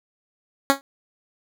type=tone with exponential decay; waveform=10% pulse; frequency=275.3 Hz; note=C#4; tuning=12 cents flat; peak=-3 dBFS; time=0.7-0.81 s; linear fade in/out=0 ms; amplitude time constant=23 ms; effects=none